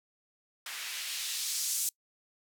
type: noise with band-pass filter sweep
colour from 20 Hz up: blue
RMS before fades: -35 dBFS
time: 0.66-1.89 s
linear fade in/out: 2 ms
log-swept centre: 1600 to 7800 Hz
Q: 1.1
effects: noise-tail reverb RT60 0.1 s tail -25 dB re dry